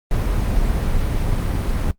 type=noise; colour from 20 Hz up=brown; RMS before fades=-19 dBFS; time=0.11-1.91 s; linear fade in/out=2 ms; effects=noise-tail reverb RT60 0.1 s tail -17 dB re dry + Opus 32 kbps

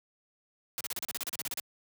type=noise bursts; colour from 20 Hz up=white; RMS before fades=-35 dBFS; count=14; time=0.78-1.599 s; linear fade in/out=0 ms; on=26 ms; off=35 ms; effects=high-pass 80 Hz 12 dB/octave

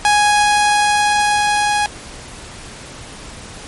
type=tone with level ramp; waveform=sawtooth; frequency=830.6 Hz; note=G#5; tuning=in tune; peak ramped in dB=-6 to -10 dBFS; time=0.05-1.86 s; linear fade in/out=0 ms; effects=pink hiss -34 dBFS RMS until 3.67 s + MP3 48 kbps

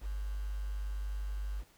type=tone with quantisation; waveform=sine; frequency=50 Hz; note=G1; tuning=35 cents sharp; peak=-34 dBFS; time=0.01-1.64 s; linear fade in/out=50 ms; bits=9; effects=pink hiss -64 dBFS RMS until 1.77 s

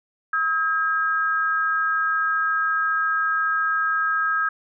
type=tone pair together; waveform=sine; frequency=1282 / 1616.4 Hz; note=E6 / G#6; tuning=-49 / -47 cents; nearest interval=major third; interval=402 cents; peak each=-22 dBFS; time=0.33-4.49 s; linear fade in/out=5 ms; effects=none

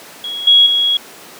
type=tone with level steps; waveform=sine; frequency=3322 Hz; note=G#7; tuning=in tune; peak=-21 / -5 / -11 dBFS; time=0.24-0.97 s; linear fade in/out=2 ms; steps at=0.47 / 0.66 s; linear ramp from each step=5 ms; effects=pink hiss -36 dBFS RMS until 1.39 s + high-pass 300 Hz 12 dB/octave

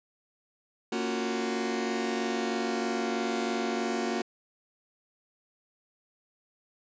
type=chord; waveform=sawtooth; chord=Gb major seventh; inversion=first; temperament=just; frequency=231.2 / 277.5 / 346.9 / 370 Hz; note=Bb3 / Db4 / F4 / Gb4; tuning=-14 / +2 / -12 / 0 cents; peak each=-28 / -33 / -32 / -29 dBFS; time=0.92-4.22 s; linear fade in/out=5 ms; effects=resampled to 16000 Hz

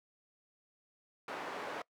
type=band-pass noise; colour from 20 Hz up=white; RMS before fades=-42 dBFS; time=1.28-1.82 s; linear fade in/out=2 ms; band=300 to 1300 Hz; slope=12 dB/octave; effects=noise-tail reverb RT60 0.1 s tail -23 dB re dry

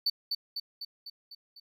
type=tone with echo; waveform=triangle; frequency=4526 Hz; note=C#8; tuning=35 cents sharp; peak=-23 dBFS; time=0.06-0.1 s; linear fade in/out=5 ms; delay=250 ms; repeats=6; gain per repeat=-4 dB; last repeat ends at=1.6 s; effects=none

